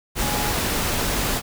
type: tone in noise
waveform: sine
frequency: 835 Hz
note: G#5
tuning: 9 cents sharp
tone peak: -29 dBFS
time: 0.19-0.55 s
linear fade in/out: 50 ms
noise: pink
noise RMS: -23 dBFS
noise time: 0.15-1.42 s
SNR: -9 dB
effects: none